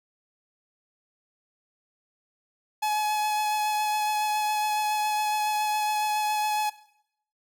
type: tone with vibrato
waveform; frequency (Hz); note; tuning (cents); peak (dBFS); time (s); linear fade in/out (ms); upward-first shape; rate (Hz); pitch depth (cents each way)
45% pulse; 848; G#5; +36; -24; 2.82-6.7; 10; sine; 7.2; 12
effects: noise-tail reverb RT60 0.7 s tail -17 dB re dry